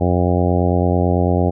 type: harmonic tone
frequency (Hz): 89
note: F2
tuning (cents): +33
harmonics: 1 / 2 / 3 / 4 / 5 / 6 / 7 / 8 / 9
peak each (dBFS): -17 / -20 / -22 / -23 / -24 / -25 / -25 / -26 / -27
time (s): 0-1.51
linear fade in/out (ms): 20
effects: none